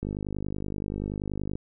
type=click train; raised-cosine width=3 ms; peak=-19 dBFS; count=78; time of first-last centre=0.03-1.555 s; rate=50.5 Hz; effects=none